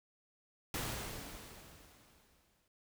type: noise with exponential decay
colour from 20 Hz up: pink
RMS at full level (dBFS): -37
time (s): 0.74-2.68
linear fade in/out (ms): 2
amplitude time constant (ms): 420
effects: none